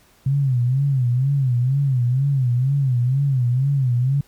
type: tone with vibrato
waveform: sine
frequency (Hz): 130.81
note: C3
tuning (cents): 0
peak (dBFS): -15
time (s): 0.26-4.21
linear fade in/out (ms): 5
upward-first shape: sine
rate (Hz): 2.1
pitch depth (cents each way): 140
effects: pink hiss -55 dBFS RMS until 4.27 s + MP3 96 kbps